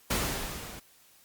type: noise with level ramp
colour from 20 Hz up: pink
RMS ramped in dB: -27 to -45 dBFS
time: 0.1-0.8 s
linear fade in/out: 10 ms
effects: white hiss -60 dBFS RMS until 1.24 s + Opus 48 kbps